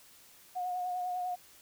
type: tone with vibrato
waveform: sine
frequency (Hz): 724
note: F#5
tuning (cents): -38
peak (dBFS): -32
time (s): 0.55-1.36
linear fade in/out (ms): 20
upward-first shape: sine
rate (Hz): 10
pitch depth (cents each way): 25
effects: white hiss -58 dBFS RMS until 1.61 s